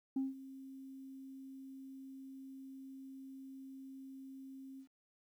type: tone with ADSR envelope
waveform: sine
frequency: 267.4 Hz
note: C4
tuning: 38 cents sharp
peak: -30 dBFS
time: 0.16-4.88 s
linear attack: 6 ms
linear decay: 170 ms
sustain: -18 dB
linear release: 86 ms
effects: tanh soft clip ceiling -30 dBFS + 12-bit